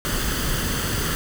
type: noise with comb filter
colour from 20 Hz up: pink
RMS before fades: -24 dBFS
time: 0.05-1.15 s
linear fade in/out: 0 ms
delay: 0.64 ms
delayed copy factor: +0.55
effects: none